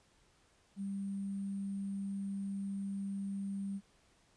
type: tone with sample-and-hold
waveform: sine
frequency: 197.1 Hz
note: G3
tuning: 10 cents sharp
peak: -36 dBFS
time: 0.76-3.81 s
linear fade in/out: 50 ms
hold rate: 8820 Hz
effects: pink hiss -69 dBFS RMS until 4.36 s + resampled to 22050 Hz